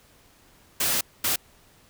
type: noise bursts at uneven times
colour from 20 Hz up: white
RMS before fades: -24 dBFS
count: 2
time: 0.8-1.01 / 1.24-1.36 s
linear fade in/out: 5 ms
effects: pink hiss -57 dBFS RMS until 1.89 s